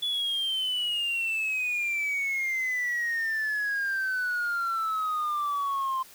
sine exponential sweep, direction down, 3444 to 1042 Hz, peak -24 dBFS, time 0.02-6.03 s, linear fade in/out 10 ms, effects tanh soft clip ceiling -24 dBFS + white hiss -51 dBFS RMS until 6.14 s

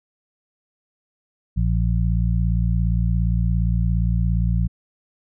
harmonic tone, 57.3 Hz, A#1, 29 cents flat, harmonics 1 / 2 / 3, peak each -19 / -22 / -24 dBFS, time 1.56-4.68 s, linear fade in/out 20 ms, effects none

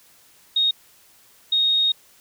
sine tone pair in turn, 3729 / 3729 Hz, A#7 / A#7, 0 / 0 cents, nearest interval unison, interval 0 cents, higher neither, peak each -16 dBFS, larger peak neither, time 0.56-0.71 / 1.52-1.92 s, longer second, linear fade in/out 5 ms, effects white hiss -54 dBFS RMS until 2.2 s

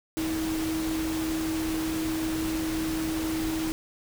sine tone in noise, 319.1 Hz, D#4, 44 cents sharp, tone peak -27 dBFS, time 0.17-3.72 s, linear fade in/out 0 ms, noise pink, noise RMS -35 dBFS, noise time 0.17-3.72 s, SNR +5 dB, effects none

